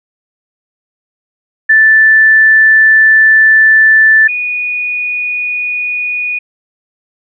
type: tone pair in turn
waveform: sine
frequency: 1760 / 2464 Hz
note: A6 / D#7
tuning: 0 / -17 cents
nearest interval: tritone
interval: 583 cents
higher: second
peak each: -3 / -13 dBFS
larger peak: first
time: 1.69-4.28 / 4.28-6.39 s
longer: first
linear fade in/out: 10 ms
effects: none